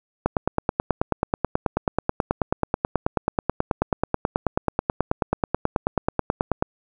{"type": "click train", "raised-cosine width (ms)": 1, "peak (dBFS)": -5, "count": 60, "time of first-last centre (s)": [0.26, 6.625], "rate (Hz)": 9.27, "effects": []}